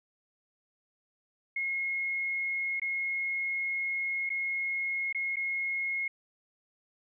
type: tone with dropouts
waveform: sine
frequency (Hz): 2160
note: C#7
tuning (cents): -45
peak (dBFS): -29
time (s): 1.56-6.08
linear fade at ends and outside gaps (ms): 5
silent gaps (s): 2.798-2.817 / 4.293-4.301 / 5.127-5.147 / 5.359-5.367
effects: none